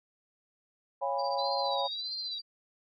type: chord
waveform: sine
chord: C# dominant seventh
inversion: none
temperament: equal with one note detuned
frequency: 554.4 / 698.5 / 816.3 / 987.8 Hz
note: C#5 / E#5 / G#5 / B5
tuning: 0 / 0 / -30 / 0 cents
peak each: -33 / -37 / -33 / -35 dBFS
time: 1.01-1.88 s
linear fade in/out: 20 ms
type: tone with tremolo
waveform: sine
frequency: 4699 Hz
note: D8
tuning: in tune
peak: -36 dBFS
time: 1.18-2.42 s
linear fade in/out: 20 ms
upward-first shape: triangle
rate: 15 Hz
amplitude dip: 95%
type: tone with vibrato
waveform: sine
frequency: 3951 Hz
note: B7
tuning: in tune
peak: -35 dBFS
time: 1.38-2.39 s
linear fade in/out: 10 ms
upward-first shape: sine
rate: 1.6 Hz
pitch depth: 95 cents each way
effects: none